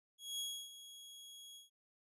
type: tone with ADSR envelope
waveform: sawtooth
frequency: 3322 Hz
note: G#7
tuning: in tune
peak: -35 dBFS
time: 0.18-1.7 s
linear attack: 210 ms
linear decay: 300 ms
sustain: -14 dB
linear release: 140 ms
effects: resampled to 32000 Hz